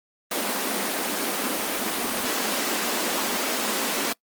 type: high-pass noise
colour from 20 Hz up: pink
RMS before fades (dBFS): -26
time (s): 0.31-4.13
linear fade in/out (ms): 5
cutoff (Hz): 210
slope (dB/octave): 48
effects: noise-tail reverb RT60 0.1 s tail -24 dB re dry + Opus 24 kbps